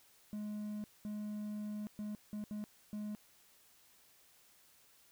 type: tone bursts at uneven times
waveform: triangle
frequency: 210 Hz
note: G#3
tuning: 19 cents sharp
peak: -37 dBFS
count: 6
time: 0.33-0.84 / 1.05-1.87 / 1.99-2.15 / 2.33-2.44 / 2.51-2.64 / 2.93-3.15 s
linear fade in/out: 0 ms
effects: white hiss -66 dBFS RMS until 5.11 s